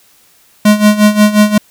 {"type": "tone with tremolo", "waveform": "square", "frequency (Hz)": 210, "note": "G#3", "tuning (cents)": 19, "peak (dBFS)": -3, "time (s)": [0.65, 1.58], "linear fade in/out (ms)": 5, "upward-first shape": "sine", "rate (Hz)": 5.6, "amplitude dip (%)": 80, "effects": ["white hiss -48 dBFS RMS until 1.7 s"]}